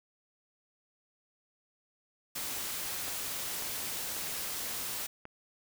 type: noise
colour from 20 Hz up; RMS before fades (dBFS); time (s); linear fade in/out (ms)
white; -37; 2.35-5.07; 10
type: click train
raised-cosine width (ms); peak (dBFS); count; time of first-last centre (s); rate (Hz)
0.5; -29; 5; 3.08-5.254; 1.84
effects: none